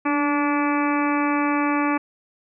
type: harmonic tone with a mistuned harmonic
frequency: 289.1 Hz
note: D4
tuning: 27 cents flat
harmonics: 1 / 2 / 3 / 4 / 5 / 6 / 7 / 8 / 9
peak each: -21 / -31 / -27 / -26 / -33 / -33 / -36 / -31 / -36 dBFS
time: 0.05-1.98 s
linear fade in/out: 10 ms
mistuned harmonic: 1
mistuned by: +27 cents
effects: none